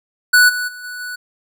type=tone with level steps; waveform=square; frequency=1480 Hz; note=F#6; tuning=in tune; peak=-8 / -20 / -32 / -28 / -26 dBFS; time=0.33-1.16 s; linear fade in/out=10 ms; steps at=0.48 / 0.67 / 0.83 / 0.99 s; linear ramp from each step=20 ms; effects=none